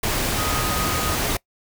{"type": "tone in noise", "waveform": "sine", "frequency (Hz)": 1249, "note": "D#6", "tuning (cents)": 6, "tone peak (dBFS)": -28, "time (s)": [0.38, 1.15], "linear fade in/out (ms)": 5, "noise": "pink", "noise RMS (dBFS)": -23, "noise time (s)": [0.03, 1.37], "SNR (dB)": -8, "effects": ["noise-tail reverb RT60 0.1 s tail -22 dB re dry"]}